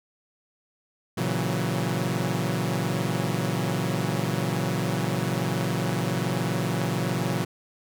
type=chord; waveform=sawtooth; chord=F# dominant seventh; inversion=first; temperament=equal with one note detuned; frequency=116.54 / 137.71 / 164.81 / 185 Hz; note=A#2 / C#3 / E3 / F#3; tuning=0 / -11 / 0 / 0 cents; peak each=-26 dBFS; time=1.17-7.45 s; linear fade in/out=10 ms; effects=none